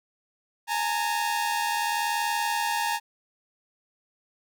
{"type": "tone pair together", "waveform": "sawtooth", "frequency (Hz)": [836.2, 917], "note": ["G#5", "A#5"], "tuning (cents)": [12, -29], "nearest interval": "major second", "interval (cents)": 159, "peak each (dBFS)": [-25, -23], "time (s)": [0.67, 3], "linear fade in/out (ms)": 50, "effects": []}